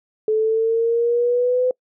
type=exponential sweep; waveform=sine; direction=up; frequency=431.8 to 508 Hz; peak=-15 dBFS; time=0.28-1.71 s; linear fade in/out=2 ms; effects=noise-tail reverb RT60 0.1 s tail -26 dB re dry